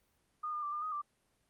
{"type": "tone with pitch steps", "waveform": "sine", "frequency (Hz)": [1225, 1207, 1174, 1202, 1251, 1177], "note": ["D#6", "D6", "D6", "D6", "D#6", "D6"], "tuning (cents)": [-27, 47, -1, 40, 9, 3], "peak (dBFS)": -35, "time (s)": [0.43, 1.018], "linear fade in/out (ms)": 10, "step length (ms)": 98, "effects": ["pink hiss -75 dBFS RMS until 1.49 s", "Opus 32 kbps"]}